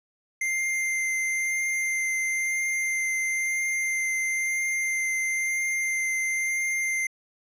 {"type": "tone with vibrato", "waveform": "square", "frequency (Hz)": 2093, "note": "C7", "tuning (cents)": 0, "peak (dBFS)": -25, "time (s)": [0.41, 7.07], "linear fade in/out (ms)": 5, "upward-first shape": "triangle", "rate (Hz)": 1, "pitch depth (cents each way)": 11, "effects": ["low-pass 12000 Hz 12 dB/octave"]}